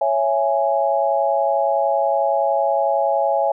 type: chord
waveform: sine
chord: C# minor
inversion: none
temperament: just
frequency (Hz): 554.4 / 665.2 / 831.5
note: C#5 / E5 / G#5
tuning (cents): 0 / +16 / +2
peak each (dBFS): -20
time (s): 0.01-3.52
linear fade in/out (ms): 5
effects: none